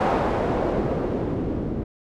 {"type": "noise with low-pass filter sweep", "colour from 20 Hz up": "white", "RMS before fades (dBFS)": -24, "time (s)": [0, 1.84], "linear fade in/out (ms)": 10, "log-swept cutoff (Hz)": [830, 250], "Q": 1.2, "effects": []}